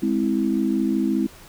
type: chord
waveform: sine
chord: Ab augmented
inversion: none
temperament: equal with one note detuned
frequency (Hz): 207.7 / 261.6 / 327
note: Ab3 / C4 / E4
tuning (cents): 0 / 0 / -14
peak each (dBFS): -23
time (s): 0.02-1.27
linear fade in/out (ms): 10
effects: pink hiss -46 dBFS RMS until 1.48 s